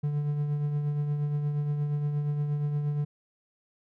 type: tone with tremolo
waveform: triangle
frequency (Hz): 146.83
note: D3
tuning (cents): 0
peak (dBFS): -22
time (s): 0.03-3.05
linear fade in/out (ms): 10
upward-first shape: triangle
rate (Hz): 8.5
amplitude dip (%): 45
effects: none